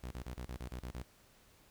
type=tone bursts; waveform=sawtooth; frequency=62 Hz; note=B1; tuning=7 cents sharp; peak=-37 dBFS; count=9; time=0.03-1.029 s; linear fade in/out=10 ms; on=87 ms; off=27 ms; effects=pink hiss -65 dBFS RMS until 1.7 s